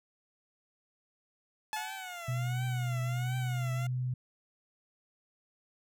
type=tone with exponential decay; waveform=sawtooth; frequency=862 Hz; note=A5; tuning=36 cents flat; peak=-28 dBFS; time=1.73-2.33 s; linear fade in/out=0 ms; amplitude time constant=130 ms
type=tone with vibrato; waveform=15% pulse; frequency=716 Hz; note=F5; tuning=43 cents sharp; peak=-34 dBFS; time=1.76-3.87 s; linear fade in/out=5 ms; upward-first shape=triangle; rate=1.4 Hz; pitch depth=150 cents each way
type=tone with pitch glide; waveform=sine; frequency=124.5 to 126.31 Hz; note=B2 to B2; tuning=+14 to +39 cents; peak=-30 dBFS; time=2.28-4.14 s; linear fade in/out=5 ms; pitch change=+25 cents; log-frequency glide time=3.05-3.62 s
effects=none